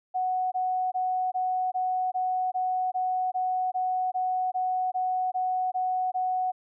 sine tone bursts, 740 Hz, F#5, in tune, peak -24 dBFS, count 16, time 0.14-6.52 s, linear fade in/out 20 ms, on 380 ms, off 20 ms, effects none

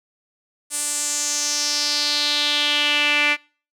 sawtooth tone with band-pass filter sweep, 293.7 Hz, D4, in tune, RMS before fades -21 dBFS, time 0.7-3.37 s, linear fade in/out 50 ms, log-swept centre 9000 to 2300 Hz, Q 3.8, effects noise-tail reverb RT60 0.4 s tail -24 dB re dry

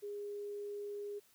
sine tone, 410 Hz, G#4, 22 cents flat, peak -40 dBFS, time 0.02-1.2 s, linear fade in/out 20 ms, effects white hiss -68 dBFS RMS until 1.34 s

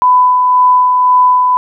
sine tone with tremolo, 1000 Hz, B5, 21 cents sharp, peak -4 dBFS, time 0.02-1.57 s, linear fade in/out 0 ms, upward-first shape sine, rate 1.9 Hz, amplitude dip 30%, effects none

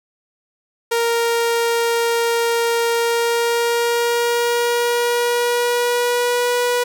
sawtooth tone with pitch glide, 466.2 to 487.7 Hz, A#4 to B4, 0 to -22 cents, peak -12 dBFS, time 0.91-6.84 s, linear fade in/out 10 ms, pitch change +78 cents, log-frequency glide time 2.97-6.58 s, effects none

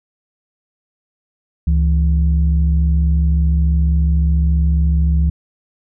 sine tone pair together, 70.63 / 164.81 Hz, C#2 / E3, +33 / 0 cents, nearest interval octave + minor third, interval 1467 cents, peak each -11 / -18 dBFS, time 1.67-5.3 s, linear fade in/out 5 ms, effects tanh soft clip ceiling -5 dBFS

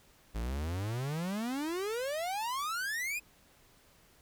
45% pulse exponential sweep, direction up, 51.91 to 2543 Hz, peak -33 dBFS, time 0.34-3.2 s, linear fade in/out 20 ms, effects pink hiss -63 dBFS RMS until 4.21 s

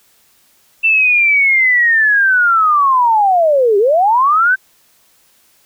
sine linear two-way sweep, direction down then up, 2682 to 387.3 to 1565 Hz, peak -8 dBFS, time 0.83-4.56 s, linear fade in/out 20 ms, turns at 3.78 s, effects white hiss -53 dBFS RMS until 5.65 s

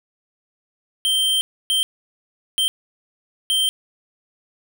square tone bursts at uneven times, 3136 Hz, G7, in tune, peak -17 dBFS, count 4, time 1.05-1.41 / 1.7-1.83 / 2.58-2.68 / 3.5-3.69 s, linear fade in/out 0 ms, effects none

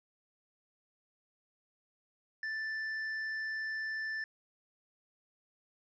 sine tone with hard clipping, 1763 Hz, A6, 3 cents sharp, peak -36 dBFS, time 2.43-4.24 s, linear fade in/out 2 ms, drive 4 dB, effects resampled to 24000 Hz

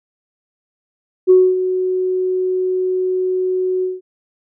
sine tone with ADSR envelope, 370 Hz, F#4, in tune, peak -4 dBFS, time 1.27-4.01 s, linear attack 32 ms, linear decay 250 ms, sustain -11 dB, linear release 180 ms, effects tanh soft clip ceiling 0 dBFS

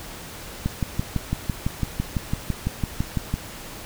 click train, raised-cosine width 5 ms, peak -10 dBFS, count 17, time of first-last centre 0.66-3.34 s, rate 5.97 Hz, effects pink hiss -38 dBFS RMS until 3.85 s

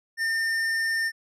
sine tone with hard clipping, 1809 Hz, A6, 48 cents sharp, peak -25 dBFS, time 0.17-1.12 s, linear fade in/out 50 ms, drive 10 dB, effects none

